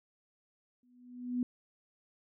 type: tone with exponential growth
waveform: sine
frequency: 246.9 Hz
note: B3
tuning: in tune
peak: -27 dBFS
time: 0.83-1.43 s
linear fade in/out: 2 ms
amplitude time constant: 130 ms
effects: none